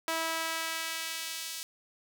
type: tone with high-pass filter sweep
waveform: sawtooth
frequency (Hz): 325.6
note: E4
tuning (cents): -21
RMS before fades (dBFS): -35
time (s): 0.08-1.63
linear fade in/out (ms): 0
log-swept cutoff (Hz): 760 to 4300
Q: 0.77
effects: none